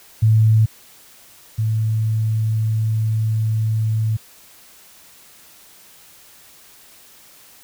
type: tone pair in turn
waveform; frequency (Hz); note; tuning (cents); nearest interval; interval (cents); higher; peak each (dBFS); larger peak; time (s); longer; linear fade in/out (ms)
sine; 110 / 110; A2 / A2; 0 / 0; unison; 0; neither; -10 / -16; first; 0.22-0.66 / 1.58-4.17; second; 10
effects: white hiss -47 dBFS RMS until 7.63 s